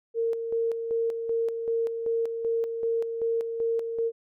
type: tone with tremolo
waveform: sine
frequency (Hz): 458.9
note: A#4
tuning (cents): -27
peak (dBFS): -23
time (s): 0.14-4.12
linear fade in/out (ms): 50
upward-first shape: square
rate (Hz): 2.6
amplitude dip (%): 50
effects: none